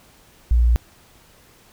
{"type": "tone", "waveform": "sine", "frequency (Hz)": 59, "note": "A#1", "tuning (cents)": 22, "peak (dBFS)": -12, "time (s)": [0.51, 0.76], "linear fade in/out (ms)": 0, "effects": ["pink hiss -52 dBFS RMS until 1.72 s"]}